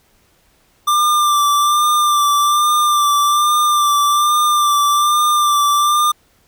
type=tone with vibrato; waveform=square; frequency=1185 Hz; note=D6; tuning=15 cents sharp; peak=-12 dBFS; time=0.87-6.12 s; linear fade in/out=10 ms; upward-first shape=sine; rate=1.2 Hz; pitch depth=29 cents each way; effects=pink hiss -56 dBFS RMS until 6.47 s